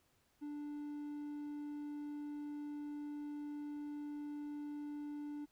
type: tone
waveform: triangle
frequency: 293.7 Hz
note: D4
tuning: in tune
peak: -40 dBFS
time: 0.41-5.46 s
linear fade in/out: 20 ms
effects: pink hiss -75 dBFS RMS until 5.51 s